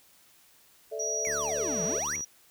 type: chord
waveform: sine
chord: A suspended fourth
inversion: none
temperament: equal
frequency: 440 / 587.3 / 659.3 Hz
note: A4 / D5 / E5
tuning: 0 / 0 / 0 cents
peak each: -35 / -38 / -38 dBFS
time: 0.91-2 s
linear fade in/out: 20 ms
type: tone with tremolo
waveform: sine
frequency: 5780 Hz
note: F#8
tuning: 41 cents flat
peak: -29 dBFS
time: 0.99-2.25 s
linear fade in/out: 10 ms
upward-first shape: triangle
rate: 1.4 Hz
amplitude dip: 30%
type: exponential two-way sweep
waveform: square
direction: down then up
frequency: 2349 to 155.56 to 2349 Hz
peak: -34 dBFS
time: 1.25-2.16 s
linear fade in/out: 0 ms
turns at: 1.84 s
type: tone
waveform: 10% pulse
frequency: 73.9 Hz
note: D2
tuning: 11 cents sharp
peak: -35 dBFS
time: 1.26-2.22 s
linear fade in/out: 10 ms
effects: white hiss -60 dBFS RMS until 2.5 s